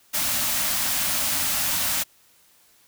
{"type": "band-stop noise", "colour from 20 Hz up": "white", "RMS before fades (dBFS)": -24, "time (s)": [0.13, 2.04], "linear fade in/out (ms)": 20, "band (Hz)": [320, 540], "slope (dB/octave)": 96, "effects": ["white hiss -58 dBFS RMS until 2.87 s"]}